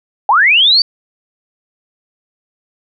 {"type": "linear sweep", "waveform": "sine", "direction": "up", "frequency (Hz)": [756, 4674], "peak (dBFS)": -6, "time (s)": [0.29, 0.82], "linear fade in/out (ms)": 2, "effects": []}